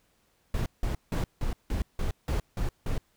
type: noise bursts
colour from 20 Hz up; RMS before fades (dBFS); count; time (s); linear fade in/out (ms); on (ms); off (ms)
brown; -28; 9; 0.54-2.98; 2; 120; 170
effects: pink hiss -69 dBFS RMS until 3.16 s